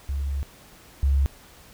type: tone pair in turn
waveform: sine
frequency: 69.6 / 68.96 Hz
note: C#2 / C#2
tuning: +8 / -8 cents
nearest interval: unison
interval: 16 cents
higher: first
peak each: -24 / -17 dBFS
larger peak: second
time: 0.09-0.43 / 1.03-1.26 s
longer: first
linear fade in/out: 0 ms
effects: pink hiss -50 dBFS RMS until 1.73 s